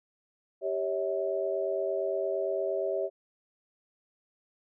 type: chord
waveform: sine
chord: C# diminished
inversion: second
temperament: equal with one note detuned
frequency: 392 / 554.4 / 643.1 Hz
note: G4 / C#5 / E5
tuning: 0 / 0 / -43 cents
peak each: -32 dBFS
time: 0.61-3.1 s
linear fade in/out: 50 ms
effects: none